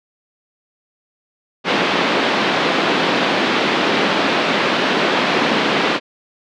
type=band-pass noise; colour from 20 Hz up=pink; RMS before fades=-17 dBFS; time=1.64-6 s; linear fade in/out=50 ms; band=210 to 3900 Hz; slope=24 dB/octave; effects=none